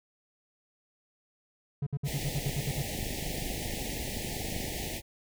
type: tone bursts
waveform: triangle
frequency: 141.5 Hz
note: C#3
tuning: 36 cents sharp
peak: -26 dBFS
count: 10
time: 1.82-2.82 s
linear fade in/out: 5 ms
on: 46 ms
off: 60 ms
type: band-stop noise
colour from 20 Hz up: pink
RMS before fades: -36 dBFS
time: 2.04-5.02 s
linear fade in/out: 50 ms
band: 850 to 1800 Hz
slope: 96 dB/octave
type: click train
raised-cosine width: 3 ms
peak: -27 dBFS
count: 49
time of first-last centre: 2.95-4.84 s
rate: 25.4 Hz
effects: none